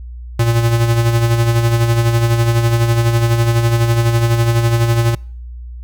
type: tone with tremolo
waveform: square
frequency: 116.54 Hz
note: A#2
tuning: in tune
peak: -10 dBFS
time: 0.39-5.15 s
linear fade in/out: 5 ms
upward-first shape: sine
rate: 12 Hz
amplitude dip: 50%
effects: noise-tail reverb RT60 0.6 s tail -26 dB re dry + added 60 Hz sine -27 dBFS peak until 5.83 s